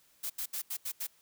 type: noise bursts at uneven times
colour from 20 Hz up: blue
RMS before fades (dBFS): -36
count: 6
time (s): 0.23-0.3 / 0.38-0.46 / 0.53-0.62 / 0.7-0.77 / 0.85-0.92 / 1-1.07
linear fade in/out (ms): 10
effects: white hiss -66 dBFS RMS until 1.21 s